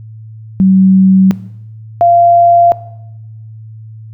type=tone pair in turn; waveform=sine; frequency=189.8 / 690.2 Hz; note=F#3 / F5; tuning=+44 / -21 cents; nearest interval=octave + minor seventh; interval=2235 cents; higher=second; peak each=-4 dBFS; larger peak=neither; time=0.6-1.31 / 2.01-2.72 s; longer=neither; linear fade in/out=0 ms; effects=noise-tail reverb RT60 0.9 s tail -18 dB re dry + added 110 Hz sine -28 dBFS peak until 4.13 s

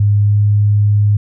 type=tone with pitch glide; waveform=sine; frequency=102.8 to 103.57 Hz; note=G#2 to G#2; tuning=-17 to -4 cents; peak=-8 dBFS; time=0-1.17 s; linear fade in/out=5 ms; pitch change=+13 cents; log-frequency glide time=0.19-0.38 s; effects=none

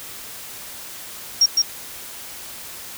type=tone with echo; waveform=sine; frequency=5588 Hz; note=F8; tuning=in tune; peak=-10 dBFS; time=1.41-1.46 s; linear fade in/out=5 ms; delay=160 ms; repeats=1; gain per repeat=-3 dB; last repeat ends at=1.62 s; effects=white hiss -36 dBFS RMS until 2.97 s

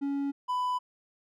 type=tone pair in turn; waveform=triangle; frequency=280.1 / 997 Hz; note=C#4 / B5; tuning=+18 / +16 cents; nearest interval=octave + minor seventh; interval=2198 cents; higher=second; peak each=-26 / -25 dBFS; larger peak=second; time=0.01-0.32 / 0.48-0.79 s; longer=neither; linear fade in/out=20 ms; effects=none

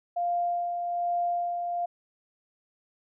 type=tone with tremolo; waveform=sine; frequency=698.5 Hz; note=F5; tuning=in tune; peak=-24 dBFS; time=0.16-1.86 s; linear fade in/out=10 ms; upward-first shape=sine; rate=1.2 Hz; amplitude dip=40%; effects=none

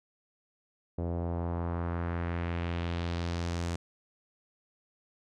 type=tone with low-pass filter sweep; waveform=sawtooth; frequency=85.6 Hz; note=F2; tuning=34 cents flat; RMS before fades=-33 dBFS; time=0.98-3.76 s; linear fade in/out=5 ms; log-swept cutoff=560 to 7700 Hz; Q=1.5; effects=none

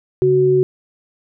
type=tone pair together; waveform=sine; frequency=139.34 / 372 Hz; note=C#3 / F#4; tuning=+9 / +9 cents; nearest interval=octave + perfect fourth; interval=1700 cents; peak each=-19 / -11 dBFS; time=0.22-0.63 s; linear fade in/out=0 ms; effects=none

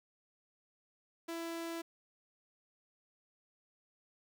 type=tone; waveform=sawtooth; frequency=333.3 Hz; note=E4; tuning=19 cents sharp; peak=-35 dBFS; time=1.28-1.82 s; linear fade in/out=10 ms; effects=12-bit

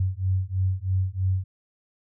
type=beating tone pair; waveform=sine; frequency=92.5 / 95.6 Hz; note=F#2 / G2; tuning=0 / -43 cents; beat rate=3.1 Hz; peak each=-25 dBFS; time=0-1.44 s; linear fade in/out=5 ms; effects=none

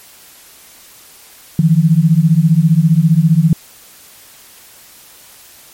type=beating tone pair; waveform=sine; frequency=154.5 / 169.5 Hz; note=D#3 / E3; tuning=-12 / +49 cents; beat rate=15 Hz; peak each=-10 dBFS; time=1.59-3.53 s; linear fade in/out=2 ms; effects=white hiss -41 dBFS RMS until 5.73 s + MP3 64 kbps

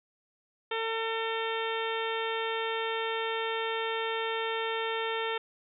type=harmonic tone; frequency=450 Hz; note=A4; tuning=39 cents sharp; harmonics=1 / 2 / 3 / 4 / 5 / 6 / 7 / 8; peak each=-33 / -36 / -38 / -39 / -40 / -41 / -41 / -42 dBFS; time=0.71-5.38 s; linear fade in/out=5 ms; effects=none

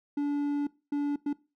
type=tone bursts at uneven times; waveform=triangle; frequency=288.4 Hz; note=D4; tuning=31 cents flat; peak=-24 dBFS; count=3; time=0.17-0.67 / 0.92-1.16 / 1.26-1.33 s; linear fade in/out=5 ms; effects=noise-tail reverb RT60 0.3 s tail -21 dB re dry

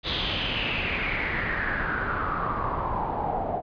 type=noise with low-pass filter sweep; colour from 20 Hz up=pink; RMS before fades=-28 dBFS; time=0.03-3.62 s; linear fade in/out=50 ms; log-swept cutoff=3700 to 700 Hz; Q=5.7; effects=resampled to 11025 Hz

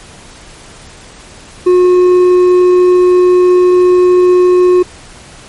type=tone with hard clipping; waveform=triangle; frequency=361.4 Hz; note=F#4; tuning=41 cents flat; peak=-5 dBFS; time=1.66-4.83 s; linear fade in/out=10 ms; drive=7 dB; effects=pink hiss -35 dBFS RMS until 5.48 s + MP3 48 kbps

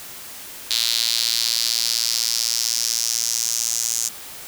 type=tone with high-pass filter sweep; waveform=square; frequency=57.9 Hz; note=A#1; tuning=11 cents flat; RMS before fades=-22 dBFS; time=0.7-4.09 s; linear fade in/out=10 ms; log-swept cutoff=4000 to 6600 Hz; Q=3.4; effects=white hiss -37 dBFS RMS until 4.47 s

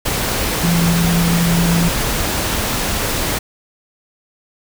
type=tone in noise; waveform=sine; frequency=170 Hz; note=F3; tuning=46 cents flat; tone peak=-13 dBFS; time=0.63-1.89 s; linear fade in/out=10 ms; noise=pink; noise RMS=-19 dBFS; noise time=0.05-3.39 s; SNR=+3 dB; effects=none

